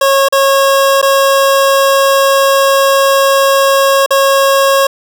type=tone with dropouts; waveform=25% pulse; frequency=547 Hz; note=C#5; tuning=23 cents flat; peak=-3 dBFS; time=0.01-4.87 s; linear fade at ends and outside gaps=5 ms; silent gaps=0.286-0.324 / 1.016-1.026 / 4.062-4.106 s; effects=none